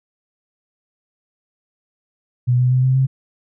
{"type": "tone with pitch steps", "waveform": "sine", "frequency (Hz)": [123.47, 125.7, 127.97, 130.28, 132.64], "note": ["B2", "B2", "C3", "C3", "C3"], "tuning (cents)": [0, 31, -38, -7, 24], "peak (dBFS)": -12, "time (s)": [2.47, 3.07], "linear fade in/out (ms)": 20, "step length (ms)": 120, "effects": []}